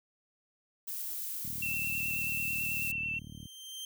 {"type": "noise", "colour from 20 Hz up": "violet", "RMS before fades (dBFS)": -38, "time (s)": [0.87, 2.92], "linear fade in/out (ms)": 10}
{"type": "click train", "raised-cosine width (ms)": 5, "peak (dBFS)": -32, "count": 77, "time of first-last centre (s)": [1.45, 3.455], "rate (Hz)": 37.9}
{"type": "tone with vibrato", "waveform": "sine", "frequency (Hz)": 2681, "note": "E7", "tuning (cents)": 29, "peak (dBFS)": -32, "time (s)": [1.62, 3.19], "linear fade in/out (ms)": 5, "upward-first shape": "square", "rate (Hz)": 9.2, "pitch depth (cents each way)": 20}
{"type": "tone with exponential growth", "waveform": "sawtooth", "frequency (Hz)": 3144, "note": "G7", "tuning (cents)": 4, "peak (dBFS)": -35, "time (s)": [2.56, 3.85], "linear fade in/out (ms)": 2, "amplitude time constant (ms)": 280}
{"effects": ["high-pass 80 Hz 12 dB/octave"]}